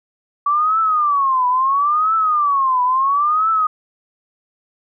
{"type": "tone with vibrato", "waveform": "sine", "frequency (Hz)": 1144, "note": "D6", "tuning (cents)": -46, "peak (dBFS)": -13, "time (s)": [0.46, 3.67], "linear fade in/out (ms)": 5, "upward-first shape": "triangle", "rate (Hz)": 0.74, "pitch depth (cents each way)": 260, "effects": []}